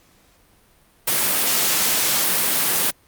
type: high-pass noise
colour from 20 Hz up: white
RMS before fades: -19 dBFS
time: 1.07-2.91 s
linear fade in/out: 10 ms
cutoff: 120 Hz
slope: 24 dB/octave
effects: pink hiss -56 dBFS RMS until 3.07 s + Opus 48 kbps